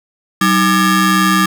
30% pulse ring-modulated tone, 503 Hz, B4, 32 cents sharp, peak -4 dBFS, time 0.41-1.46 s, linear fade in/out 5 ms, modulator 693 Hz, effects none

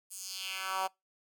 10% pulse tone with high-pass filter sweep, 189.9 Hz, F#3, 45 cents sharp, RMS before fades -37 dBFS, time 0.1-0.88 s, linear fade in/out 20 ms, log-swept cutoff 9500 to 730 Hz, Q 2.2, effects noise-tail reverb RT60 0.2 s tail -24 dB re dry

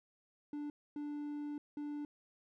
triangle tone bursts at uneven times, 293.7 Hz, D4, in tune, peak -37 dBFS, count 3, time 0.53-0.7 / 0.96-1.58 / 1.77-2.05 s, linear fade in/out 2 ms, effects none

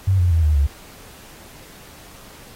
sine tone with pitch steps, 95.4 / 88.5 / 82.1 / 76.16 / 70.65 Hz, G2 / F2 / E2 / D#2 / C#2, -47 / +23 / -6 / -36 / +34 cents, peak -13 dBFS, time 0.07-0.67 s, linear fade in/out 10 ms, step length 120 ms, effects pink hiss -44 dBFS RMS until 2.55 s + AAC 48 kbps

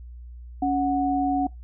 sine tone pair together, 278.7 / 737 Hz, C#4 / F#5, +9 / -7 cents, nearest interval octave + perfect fourth, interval 1684 cents, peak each -23 dBFS, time 0.62-1.47 s, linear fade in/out 5 ms, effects noise-tail reverb RT60 0.2 s tail -24 dB re dry + added 60 Hz sine -38 dBFS peak until 1.63 s

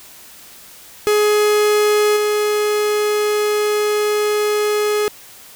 45% pulse tone with level steps, 419.8 Hz, G#4, 19 cents sharp, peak -12 / -15 dBFS, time 1.07-5.08 s, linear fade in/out 0 ms, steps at 2.16 s, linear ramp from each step 10 ms, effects white hiss -41 dBFS RMS until 5.55 s

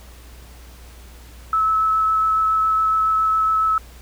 sine tone with vibrato, 1300 Hz, E6, 24 cents flat, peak -15 dBFS, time 1.53-3.78 s, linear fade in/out 2 ms, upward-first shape sine, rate 7.2 Hz, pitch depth 9 cents each way, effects added 60 Hz sine -40 dBFS peak until 4.01 s + pink hiss -47 dBFS RMS until 4.01 s

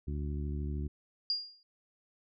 harmonic tone, 73 Hz, D2, 10 cents flat, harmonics 1 / 2 / 3 / 4 / 5, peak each -34 / -40 / -44 / -46 / -48 dBFS, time 0.07-0.88 s, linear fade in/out 10 ms
sine tone with exponential decay, 4820 Hz, D8, 44 cents sharp, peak -26 dBFS, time 1.3-1.63 s, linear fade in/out 1 ms, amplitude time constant 70 ms
effects none

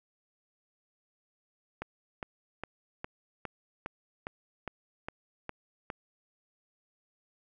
click train, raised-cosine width 0.5 ms, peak -21 dBFS, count 11, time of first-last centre 1.82-5.902 s, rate 2.45 Hz, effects none

